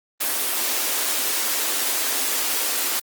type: high-pass noise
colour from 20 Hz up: white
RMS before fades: -23 dBFS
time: 0.2-3 s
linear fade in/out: 10 ms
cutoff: 240 Hz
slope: 96 dB/octave
effects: Opus 24 kbps